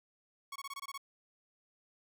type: tone bursts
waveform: sawtooth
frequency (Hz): 1108.7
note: C#6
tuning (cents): 0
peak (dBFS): -37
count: 8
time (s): 0.52-0.978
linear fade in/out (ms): 5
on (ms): 38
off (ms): 22
effects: none